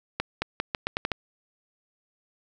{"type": "accelerating click train", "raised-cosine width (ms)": 0.3, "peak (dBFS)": -10, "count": 8, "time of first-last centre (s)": [0.2, 1.118], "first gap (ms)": 220, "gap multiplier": 0.82, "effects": []}